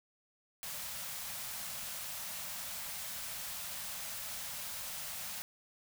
white band-stop noise, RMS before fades -42 dBFS, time 0.63-5.42 s, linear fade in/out 0 ms, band 230 to 530 Hz, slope 48 dB/octave, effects none

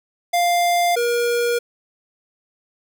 square tone pair in turn, 698.5 / 476.2 Hz, F5 / A#4, 0 / +37 cents, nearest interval perfect fifth, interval 663 cents, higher first, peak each -16 / -18 dBFS, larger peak first, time 0.33-0.96 / 0.96-1.59 s, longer neither, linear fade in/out 10 ms, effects none

